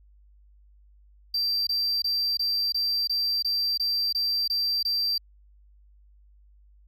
triangle tone bursts, 4699 Hz, D8, in tune, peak -22 dBFS, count 11, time 1.34-5.18 s, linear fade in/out 5 ms, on 330 ms, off 21 ms, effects added 50 Hz sine -53 dBFS peak until 6.87 s

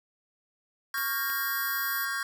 square chord, G half-diminished seventh, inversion second, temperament equal with one note detuned, 1108.7 / 1396.9 / 1601.9 / 1864.7 Hz, Db6 / F6 / G6 / Bb6, 0 / 0 / +37 / 0 cents, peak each -37 / -38 / -33 / -38 dBFS, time 0.94-2.23 s, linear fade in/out 2 ms
sine tone, 14080 Hz, A9, in tune, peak -32 dBFS, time 0.97-2.05 s, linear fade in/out 5 ms
clicks, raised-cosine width 0.2 ms, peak -27 dBFS, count 2, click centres 0.982 / 1.3 s
effects none

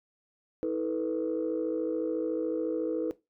sine chord, E suspended fourth, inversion none, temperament equal with one note detuned, 321.7 / 440 / 493.9 Hz, E4 / A4 / B4, -42 / 0 / 0 cents, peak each -30 / -32 / -31 dBFS, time 0.63-3.11 s, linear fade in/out 0 ms, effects noise-tail reverb RT60 0.2 s tail -17 dB re dry + tanh soft clip ceiling -21 dBFS

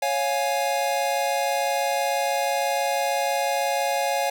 square chord, Db major, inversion none, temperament equal with one note detuned, 554.4 / 704.5 / 830.6 Hz, Db5 / F5 / Ab5, 0 / +15 / 0 cents, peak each -27 dBFS, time 0.02-4.3 s, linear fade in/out 5 ms, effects none

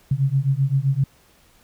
sine beating tone pair, 132.7 / 140.4 Hz, C3 / C#3, +25 / +22 cents, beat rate 7.7 Hz, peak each -20 dBFS, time 0.11-1.04 s, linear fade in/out 5 ms, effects pink hiss -56 dBFS RMS until 1.63 s

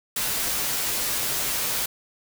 white noise with comb filter, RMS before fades -26 dBFS, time 0.16-1.86 s, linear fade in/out 5 ms, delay 11 ms, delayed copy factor -0.55, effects none

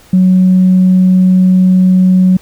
sine tone, 184.9 Hz, F#3, 1 cent flat, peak -3 dBFS, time 0.13-2.37 s, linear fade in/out 5 ms, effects tanh soft clip ceiling 0 dBFS + pink hiss -42 dBFS RMS until 2.41 s

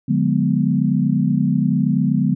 sine chord, D diminished seventh, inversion none, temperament equal with one note detuned, 146.83 / 179.21 / 207.7 / 246.9 Hz, D3 / F3 / Ab3 / Cb4, 0 / +45 / 0 / 0 cents, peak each -20 dBFS, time 0.08-2.35 s, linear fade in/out 10 ms, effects none

